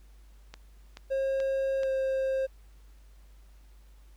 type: click train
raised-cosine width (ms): 0.2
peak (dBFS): -25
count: 4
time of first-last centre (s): 0.54-1.833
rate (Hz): 2.32
type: tone with pitch glide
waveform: triangle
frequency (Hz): 538 to 531.5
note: C5 to C5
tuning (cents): +48 to +27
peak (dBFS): -24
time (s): 1.1-2.47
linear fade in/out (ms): 20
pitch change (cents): -21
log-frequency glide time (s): 1.79-1.89
effects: added 50 Hz sine -51 dBFS peak until 4.16 s + pink hiss -66 dBFS RMS until 4.16 s